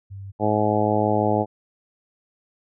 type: tone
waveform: sine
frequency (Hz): 98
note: G2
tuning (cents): 0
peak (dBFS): -33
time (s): 0.1-0.32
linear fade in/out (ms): 20
type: harmonic tone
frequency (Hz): 106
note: G#2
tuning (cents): +36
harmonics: 1 / 2 / 3 / 4 / 5 / 6 / 7 / 8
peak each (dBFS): -26 / -26 / -26 / -26 / -26 / -26 / -26 / -26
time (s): 0.39-1.46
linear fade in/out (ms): 50
effects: none